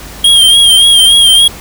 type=tone with vibrato; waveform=square; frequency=3223 Hz; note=G7; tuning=47 cents sharp; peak=-3 dBFS; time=0.24-1.48 s; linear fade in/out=5 ms; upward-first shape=sine; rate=3.5 Hz; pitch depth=48 cents each way; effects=added 50 Hz sine -31 dBFS peak until 1.6 s + pink hiss -29 dBFS RMS until 1.6 s